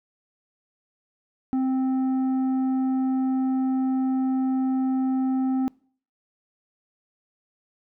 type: tone with tanh clipping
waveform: triangle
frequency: 261.6 Hz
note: C4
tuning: in tune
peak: -22 dBFS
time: 1.53-5.68 s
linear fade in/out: 0 ms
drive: 11 dB
effects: noise-tail reverb RT60 0.5 s tail -25 dB re dry